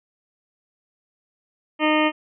harmonic tone, 306.9 Hz, D#4, 24 cents flat, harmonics 1 / 2 / 3 / 4 / 6 / 7 / 8 / 9 / 10, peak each -20 / -23 / -25 / -26 / -28 / -28 / -29 / -30 / -30 dBFS, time 1.79-2.12 s, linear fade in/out 50 ms, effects none

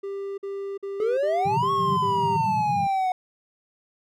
triangle tone bursts, 395.6 Hz, G4, 16 cents sharp, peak -27 dBFS, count 6, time 0.03-2.37 s, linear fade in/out 10 ms, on 350 ms, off 48 ms
triangle exponential two-way sweep, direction up then down, 417.3 to 1108.7 to 733 Hz, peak -19 dBFS, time 1-3.12 s, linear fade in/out 2 ms, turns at 1.71 s
white band-pass noise, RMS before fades -31 dBFS, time 1.45-2.87 s, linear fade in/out 2 ms, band 100 to 200 Hz, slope 96 dB/octave
effects none

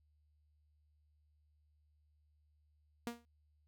sawtooth tone with exponential decay, 236.3 Hz, A#3, 24 cents sharp, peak -32 dBFS, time 3.07-3.25 s, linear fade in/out 0 ms, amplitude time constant 39 ms, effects added 75 Hz sine -70 dBFS peak until 3.67 s

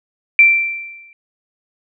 sine tone with exponential decay, 2349 Hz, D7, in tune, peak -3 dBFS, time 0.39-1.13 s, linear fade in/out 1 ms, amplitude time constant 160 ms, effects none

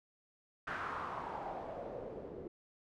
white noise with low-pass filter sweep, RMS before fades -43 dBFS, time 0.67-2.48 s, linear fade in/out 5 ms, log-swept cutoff 1500 to 370 Hz, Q 3.2, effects none

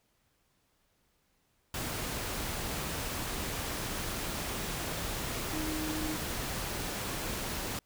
sine tone in noise, 311.1 Hz, D#4, in tune, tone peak -35 dBFS, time 5.53-6.16 s, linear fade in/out 2 ms, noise pink, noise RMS -36 dBFS, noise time 1.74-7.79 s, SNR -2 dB, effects pink hiss -73 dBFS RMS until 7.85 s

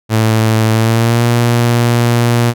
sawtooth tone with pitch glide, 110.9 to 118.86 Hz, A2 to A#2, +14 to +34 cents, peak -5 dBFS, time 0.09-2.54 s, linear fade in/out 50 ms, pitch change +120 cents, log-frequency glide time 0.72-1.24 s, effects none

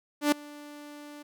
sawtooth tone with ADSR envelope, 293.7 Hz, D4, in tune, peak -15 dBFS, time 0.21-1.23 s, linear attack 110 ms, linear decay 5 ms, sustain -24 dB, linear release 12 ms, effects none

